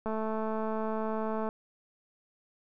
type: click train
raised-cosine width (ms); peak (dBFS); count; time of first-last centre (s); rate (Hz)
1; -21; 314; 0.06-1.489; 219
effects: none